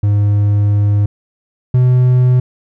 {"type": "tone pair in turn", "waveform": "triangle", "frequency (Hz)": [102.7, 125.89], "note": ["G#2", "B2"], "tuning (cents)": [-19, 34], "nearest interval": "major third", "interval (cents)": 353, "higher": "second", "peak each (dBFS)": [-7, -5], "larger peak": "second", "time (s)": [[0.03, 1.06], [1.74, 2.4]], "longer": "first", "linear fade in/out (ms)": 5, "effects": []}